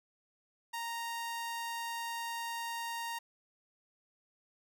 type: tone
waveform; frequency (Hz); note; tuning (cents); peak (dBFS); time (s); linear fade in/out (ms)
sawtooth; 930; A#5; -4; -33; 0.73-3.19; 10
effects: none